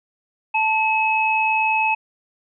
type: tone pair together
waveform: sine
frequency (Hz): 880 / 2571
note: A5 / E7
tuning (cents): 0 / -44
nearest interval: octave + perfect fifth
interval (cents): 1856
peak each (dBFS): -19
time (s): 0.54-1.95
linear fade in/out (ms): 10
effects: none